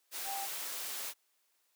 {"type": "tone in noise", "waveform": "sine", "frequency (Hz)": 787, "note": "G5", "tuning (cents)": 7, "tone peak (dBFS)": -38, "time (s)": [0.24, 0.48], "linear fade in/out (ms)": 50, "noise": "white", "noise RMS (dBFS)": -40, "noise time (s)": [0.11, 1.14], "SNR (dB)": -1, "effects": ["white hiss -75 dBFS RMS until 1.75 s", "high-pass 400 Hz 12 dB/octave"]}